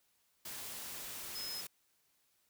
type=tone in noise; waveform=sine; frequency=5130 Hz; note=E8; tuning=48 cents flat; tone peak=-41 dBFS; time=1.35-1.61 s; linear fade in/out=5 ms; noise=white; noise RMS=-45 dBFS; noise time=0.45-1.67 s; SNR=+1 dB; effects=white hiss -75 dBFS RMS until 2.49 s